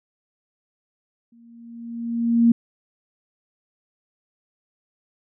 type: tone with exponential growth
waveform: sine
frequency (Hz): 233.3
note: A#3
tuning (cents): +2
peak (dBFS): -10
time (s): 1.32-2.52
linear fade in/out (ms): 5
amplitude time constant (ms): 260
effects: none